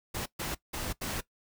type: noise bursts at uneven times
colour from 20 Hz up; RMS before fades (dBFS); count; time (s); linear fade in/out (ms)
pink; -35; 4; 0.14-0.26 / 0.39-0.55 / 0.73-0.93 / 1.01-1.21; 10
effects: noise-tail reverb RT60 0.1 s tail -18 dB re dry